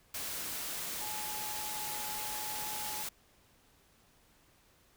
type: tone in noise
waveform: sine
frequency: 850 Hz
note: G#5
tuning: 40 cents sharp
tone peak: -43 dBFS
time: 1.01-3.03 s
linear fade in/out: 5 ms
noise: white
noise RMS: -39 dBFS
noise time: 0.14-3.09 s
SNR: -7 dB
effects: pink hiss -66 dBFS RMS until 4.96 s